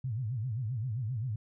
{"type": "tone with vibrato", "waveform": "sine", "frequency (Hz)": 117.8, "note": "A#2", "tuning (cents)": 19, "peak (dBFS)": -31, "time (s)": [0.04, 1.36], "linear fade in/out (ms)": 5, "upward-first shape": "sine", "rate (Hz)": 7.6, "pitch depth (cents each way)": 220, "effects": []}